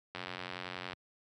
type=click train; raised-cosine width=0.3 ms; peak=-23 dBFS; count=72; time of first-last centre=0.15-0.932 s; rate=90.8 Hz; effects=high-pass 100 Hz 12 dB/octave